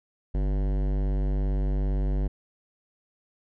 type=tone with hard clipping; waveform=sine; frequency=48.81 Hz; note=G1; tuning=7 cents flat; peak=-25 dBFS; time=0.34-2.28 s; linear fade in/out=10 ms; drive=18 dB; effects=none